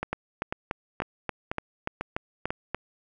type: two click trains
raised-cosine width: 0.5 ms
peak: -13 / -14 dBFS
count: 10 / 6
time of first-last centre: 0.13-2.746 / 0.03-2.505 s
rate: 3.44 / 2.02 Hz
effects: none